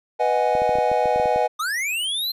triangle chord, G# minor seventh, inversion first, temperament equal, 493.9 / 622.3 / 740 / 830.6 Hz, B4 / D#5 / F#5 / G#5, 0 / 0 / 0 / 0 cents, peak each -21 dBFS, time 0.19-1.48 s, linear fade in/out 20 ms
clicks, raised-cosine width 2 ms, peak -19 dBFS, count 11, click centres 0.552 / 0.619 / 0.693 / 0.755 / 0.786 / 0.916 / 1.057 / 1.16 / 1.199 / 1.257 / 1.36 s
square linear sweep, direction up, 1174.7 to 4186 Hz, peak -23 dBFS, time 1.59-2.32 s, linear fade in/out 10 ms
effects resampled to 32000 Hz

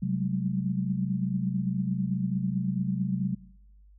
sine tone cluster, 131.8 / 186.2 / 195.2 / 210.9 Hz, C3 / F#3 / G3 / G#3, +13 / +11 / -7 / +27 cents, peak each -31 / -27 / -36 / -34 dBFS, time 0.02-3.35 s, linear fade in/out 10 ms, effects noise-tail reverb RT60 1.0 s tail -23 dB re dry + added 50 Hz sine -52 dBFS peak until 3.98 s

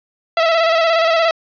sawtooth tone with vibrato, 659.3 Hz, E5, in tune, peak -8 dBFS, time 0.37-1.31 s, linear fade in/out 2 ms, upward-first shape square, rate 17 Hz, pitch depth 34 cents each way, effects resampled to 11025 Hz + 7-bit

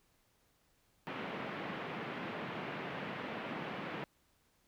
pink band-pass noise, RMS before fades -42 dBFS, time 1.07-4.04 s, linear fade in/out 0 ms, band 150 to 2800 Hz, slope 24 dB/octave, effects pink hiss -73 dBFS RMS until 4.67 s

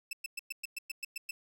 sawtooth tone bursts, 2637 Hz, E7, in tune, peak -32 dBFS, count 10, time 0.11-1.31 s, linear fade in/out 5 ms, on 21 ms, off 110 ms, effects 12-bit

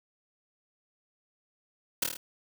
white noise with echo, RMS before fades -26 dBFS, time 2.02-2.04 s, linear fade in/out 5 ms, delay 26 ms, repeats 5, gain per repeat -3 dB, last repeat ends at 2.17 s, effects none

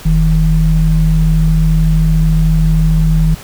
sine tone pair together, 43.25 / 159 Hz, F1 / D#3, -16 / +38 cents, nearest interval octave + major seventh, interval 2254 cents, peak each -10 dBFS, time 0.05-3.35 s, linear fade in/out 10 ms, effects pink hiss -33 dBFS RMS until 3.43 s

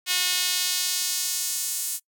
sawtooth tone with high-pass filter sweep, 362.6 Hz, F#4, 35 cents flat, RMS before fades -26 dBFS, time 0.06-2 s, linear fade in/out 50 ms, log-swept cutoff 3000 to 8600 Hz, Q 1.1, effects noise-tail reverb RT60 0.1 s tail -24 dB re dry

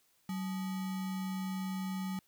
sine tone with sample-and-hold, 188.7 Hz, F#3, 34 cents sharp, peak -34 dBFS, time 0.29-2.19 s, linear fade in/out 2 ms, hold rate 1050 Hz, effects white hiss -71 dBFS RMS until 2.27 s

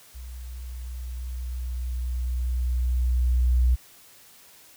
sine tone with level ramp, 61.74 Hz, B1, in tune, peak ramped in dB -36 to -16 dBFS, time 0.14-3.76 s, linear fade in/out 20 ms, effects white hiss -52 dBFS RMS until 4.76 s

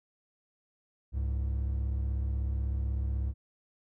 triangle tone pair together, 67.63 / 103.83 Hz, C#2 / G#2, -42 / 0 cents, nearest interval perfect fifth, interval 742 cents, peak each -27 / -35 dBFS, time 1.12-3.34 s, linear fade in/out 50 ms, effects none

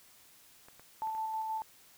clicks, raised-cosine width 0.5 ms, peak -38 dBFS, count 4, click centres 0.685 / 0.796 / 1.072 / 1.15 s
sine tone with tremolo, 880 Hz, A5, in tune, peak -32 dBFS, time 1.02-1.62 s, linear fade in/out 0 ms, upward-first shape square, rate 6.3 Hz, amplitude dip 25%
effects white hiss -60 dBFS RMS until 1.97 s

